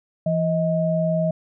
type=tone pair together; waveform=sine; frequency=167.4 / 632 Hz; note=E3 / D#5; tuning=+27 / +27 cents; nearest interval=octave + major seventh; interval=2300 cents; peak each=-21 dBFS; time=0.26-1.31 s; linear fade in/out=5 ms; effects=none